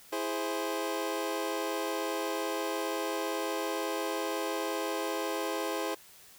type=chord; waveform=25% pulse; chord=E augmented; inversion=none; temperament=equal; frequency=329.6 / 415.3 / 523.3 Hz; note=E4 / G#4 / B#4; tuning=0 / 0 / 0 cents; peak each=-32 dBFS; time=0.12-5.95 s; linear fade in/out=10 ms; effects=white hiss -55 dBFS RMS until 6.38 s